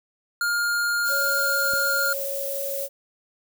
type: tone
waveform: square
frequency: 1412 Hz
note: F6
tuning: 19 cents sharp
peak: -22 dBFS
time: 0.41-2.13 s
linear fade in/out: 2 ms
type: noise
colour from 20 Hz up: violet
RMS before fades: -31 dBFS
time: 1.03-2.89 s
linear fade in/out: 50 ms
type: tone with pitch glide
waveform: sine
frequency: 558 to 554.1 Hz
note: C#5 to C#5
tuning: +11 to -1 cents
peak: -29 dBFS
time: 1.08-2.89 s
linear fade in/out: 50 ms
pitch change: -12 cents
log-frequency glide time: 1.42-1.65 s
type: click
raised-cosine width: 3 ms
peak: -26 dBFS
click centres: 1.736 s
effects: none